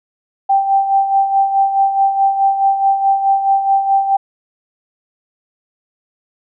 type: tone with tremolo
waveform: sine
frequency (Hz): 784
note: G5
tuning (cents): 0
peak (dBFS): -8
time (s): 0.49-4.17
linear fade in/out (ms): 10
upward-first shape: sine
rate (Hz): 4.7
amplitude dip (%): 60
effects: none